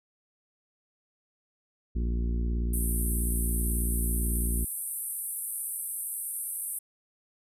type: harmonic tone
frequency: 58.27 Hz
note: A#1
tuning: in tune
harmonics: 1 / 2 / 3 / 4 / 5 / 6 / 7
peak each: -26 / -41 / -39 / -38 / -46 / -44 / -51 dBFS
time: 1.95-4.65 s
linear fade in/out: 10 ms
type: band-pass noise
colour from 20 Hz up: pink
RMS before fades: -35 dBFS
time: 2.73-6.79 s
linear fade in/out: 5 ms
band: 8700 to 13000 Hz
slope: 96 dB/octave
effects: none